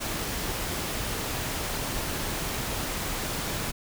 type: noise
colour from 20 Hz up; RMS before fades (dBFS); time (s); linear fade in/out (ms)
pink; -31; 0-3.72; 20
effects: none